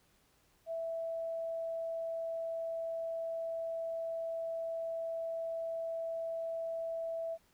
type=tone; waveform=sine; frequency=659.3 Hz; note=E5; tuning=in tune; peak=-35 dBFS; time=0.66-7.38 s; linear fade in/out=50 ms; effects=pink hiss -70 dBFS RMS until 7.53 s